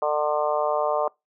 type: harmonic tone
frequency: 150 Hz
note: D3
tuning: 37 cents sharp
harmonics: 3 / 4 / 5 / 6 / 7 / 8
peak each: -29 / -24 / -28 / -31 / -29 / -32 dBFS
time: 0.02-1.08 s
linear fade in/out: 2 ms
effects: noise-tail reverb RT60 0.2 s tail -24 dB re dry